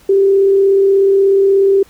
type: tone with frequency modulation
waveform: sine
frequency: 392 Hz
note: G4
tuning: in tune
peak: -7 dBFS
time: 0.09-1.83 s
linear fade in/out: 5 ms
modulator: 36.6 Hz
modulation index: 0.21
effects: pink hiss -47 dBFS RMS until 1.89 s